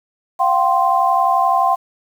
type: chord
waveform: sine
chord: F suspended second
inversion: none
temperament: equal with one note detuned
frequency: 698.5 / 770.1 / 1046.5 Hz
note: F5 / G5 / C6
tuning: 0 / -31 / 0 cents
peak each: -18 / -16 / -16 dBFS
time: 0.39-1.76 s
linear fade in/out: 20 ms
effects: 7-bit